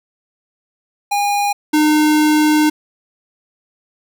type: tone pair in turn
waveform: square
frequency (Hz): 815 / 304.4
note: G#5 / D#4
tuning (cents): -33 / -38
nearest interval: octave + perfect fourth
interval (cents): 1705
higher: first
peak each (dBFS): -15 / -11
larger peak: second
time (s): 1.11-1.53 / 1.73-2.7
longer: second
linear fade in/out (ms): 10
effects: none